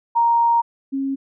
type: tone pair in turn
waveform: sine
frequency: 934 / 271.7 Hz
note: A#5 / C#4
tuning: +3 / -35 cents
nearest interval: octave + major sixth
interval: 2138 cents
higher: first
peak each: -13 / -20 dBFS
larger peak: first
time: 0.15-0.62 / 0.92-1.16 s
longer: first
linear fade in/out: 20 ms
effects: none